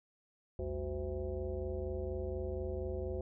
sine tone with frequency modulation, 228.1 Hz, A#3, 37 cents flat, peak -35 dBFS, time 0.59-3.21 s, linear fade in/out 2 ms, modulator 144 Hz, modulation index 2.3, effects none

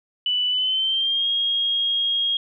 sine tone with pitch glide, 2976 to 3264 Hz, F#7 to G#7, +9 to -31 cents, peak -19 dBFS, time 0.26-2.37 s, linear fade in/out 2 ms, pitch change +160 cents, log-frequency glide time 0.49-1.28 s, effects none

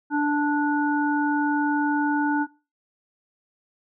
harmonic tone, 293.3 Hz, D4, 2 cents flat, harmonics 1 / 3 / 5, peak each -21 / -26 / -28 dBFS, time 0.1-2.47 s, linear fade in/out 50 ms, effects noise-tail reverb RT60 0.3 s tail -20 dB re dry

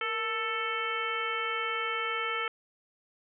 harmonic tone with a mistuned harmonic, 441.7 Hz, A4, 7 cents sharp, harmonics 1 / 2 / 3 / 4 / 5 / 6 / 7, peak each -38 / -43 / -33 / -39 / -35 / -41 / -39 dBFS, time 0.01-2.48 s, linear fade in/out 2 ms, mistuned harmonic 1, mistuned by +90 cents, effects none

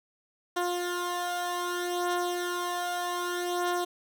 15% pulse beating tone pair, 353.4 / 354.04 Hz, F4 / F4, +21 / +24 cents, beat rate 0.64 Hz, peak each -24 / -28 dBFS, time 0.56-3.85 s, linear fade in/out 10 ms, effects none

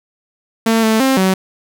sawtooth tone with pitch steps, 225.5 / 220.6 / 265.7 / 188.8 Hz, A3 / A3 / C4 / F#3, +43 / +5 / +27 / +35 cents, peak -7 dBFS, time 0.66-1.34 s, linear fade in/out 5 ms, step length 170 ms, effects none

